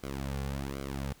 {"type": "tone with flanger", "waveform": "sawtooth", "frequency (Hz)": 68.4, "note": "C#2", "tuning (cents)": -23, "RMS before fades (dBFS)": -36, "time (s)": [0.03, 1.13], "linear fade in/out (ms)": 5, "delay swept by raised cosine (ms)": [1.1, 3.2], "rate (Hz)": 1.3, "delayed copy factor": -0.9, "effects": ["pink hiss -59 dBFS RMS until 1.2 s"]}